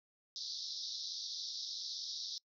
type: band-pass noise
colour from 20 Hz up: white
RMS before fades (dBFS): -43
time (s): 0.36-2.38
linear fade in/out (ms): 0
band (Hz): 3600 to 5700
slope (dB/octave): 96
effects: noise-tail reverb RT60 0.1 s tail -25 dB re dry